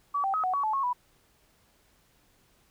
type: tone with pitch steps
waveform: sine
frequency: 1143 / 778 / 1272 / 741 / 1125 / 866 / 1093 / 985 Hz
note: D6 / G5 / D#6 / F#5 / C#6 / A5 / C#6 / B5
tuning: -47 / -13 / +38 / +2 / +25 / -28 / -25 / -5 cents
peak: -25 dBFS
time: 0.14-0.932 s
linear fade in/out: 10 ms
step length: 99 ms
effects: pink hiss -65 dBFS RMS until 2.7 s